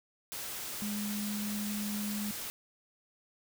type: tone in noise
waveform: sine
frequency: 207.7 Hz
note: G#3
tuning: in tune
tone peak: -34 dBFS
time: 0.82-2.31 s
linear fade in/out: 0 ms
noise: white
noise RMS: -40 dBFS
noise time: 0.32-2.5 s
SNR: +3 dB
effects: none